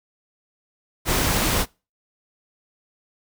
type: noise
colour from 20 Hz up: pink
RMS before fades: -21 dBFS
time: 1.05-1.66 s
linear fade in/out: 50 ms
effects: noise-tail reverb RT60 0.3 s tail -25 dB re dry